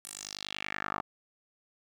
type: tone with band-pass filter sweep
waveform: 10% pulse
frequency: 50.5 Hz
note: G#1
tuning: 48 cents flat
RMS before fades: -39 dBFS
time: 0.05-1.01 s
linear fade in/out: 0 ms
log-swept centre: 10000 to 1000 Hz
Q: 3.2
effects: none